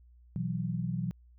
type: chord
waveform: sine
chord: B suspended fourth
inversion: none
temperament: just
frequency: 123.47 / 164.63 / 185.21 Hz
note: B2 / E3 / F#3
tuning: 0 / -2 / +2 cents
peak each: -35 / -34 / -35 dBFS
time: 0.36-1.11 s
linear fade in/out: 0 ms
effects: added 60 Hz sine -55 dBFS peak until 1.38 s